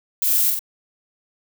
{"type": "noise with echo", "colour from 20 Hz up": "violet", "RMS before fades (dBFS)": -20, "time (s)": [0.22, 0.5], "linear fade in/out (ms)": 2, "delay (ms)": 46, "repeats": 2, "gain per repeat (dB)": -3, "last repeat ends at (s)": 0.592, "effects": []}